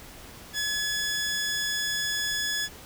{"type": "tone", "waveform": "15% pulse", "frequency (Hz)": 1700, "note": "G#6", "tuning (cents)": 40, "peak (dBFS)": -20, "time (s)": [0.53, 2.69], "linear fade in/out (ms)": 50, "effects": ["pink hiss -46 dBFS RMS until 2.85 s"]}